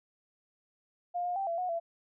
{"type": "tone with pitch steps", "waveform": "sine", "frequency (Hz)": [706, 712, 781, 675, 728, 673], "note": ["F5", "F5", "G5", "E5", "F#5", "E5"], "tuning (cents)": [19, 33, -7, 41, -28, 36], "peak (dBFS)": -30, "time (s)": [1.14, 1.8], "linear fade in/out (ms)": 20, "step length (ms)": 110, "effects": []}